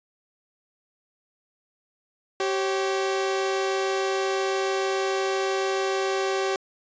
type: tone pair together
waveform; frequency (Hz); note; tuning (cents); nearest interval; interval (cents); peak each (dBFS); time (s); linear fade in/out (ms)
sawtooth; 386.1 / 546; G4 / C#5; -26 / -26; tritone; 600; -20 / -27; 2.4-6.56; 2
effects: resampled to 16000 Hz